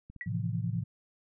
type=clicks; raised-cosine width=5 ms; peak=-35 dBFS; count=2; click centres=0.1 / 0.163 s
type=tone with exponential decay; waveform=sine; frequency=1940 Hz; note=B6; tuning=31 cents flat; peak=-31 dBFS; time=0.21-0.29 s; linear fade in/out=1 ms; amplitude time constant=17 ms
type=chord; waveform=sine; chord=F major seventh; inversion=first; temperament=equal; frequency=110 / 130.81 / 164.81 / 174.61 Hz; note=A2 / C3 / E3 / F3; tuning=0 / 0 / 0 / 0 cents; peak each=-33 / -36 / -36 / -36 dBFS; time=0.26-0.84 s; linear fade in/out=10 ms
effects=none